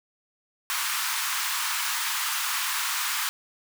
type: high-pass noise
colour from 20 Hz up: pink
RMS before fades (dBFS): -28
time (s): 0.7-3.29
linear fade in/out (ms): 0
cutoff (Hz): 950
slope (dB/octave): 48
effects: none